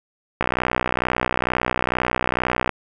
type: click train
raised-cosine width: 0.5 ms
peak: -4 dBFS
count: 143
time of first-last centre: 0.41-2.693 s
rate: 62.2 Hz
effects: none